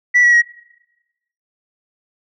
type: tone with pitch steps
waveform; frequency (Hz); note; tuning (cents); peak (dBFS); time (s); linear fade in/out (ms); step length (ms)
sine; 1960 / 1928.6 / 1897.6; B6 / B6 / A#6; -14 / -42 / +30; -6; 0.14-0.422; 20; 94
effects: noise-tail reverb RT60 1.0 s tail -24 dB re dry + tanh soft clip ceiling -6 dBFS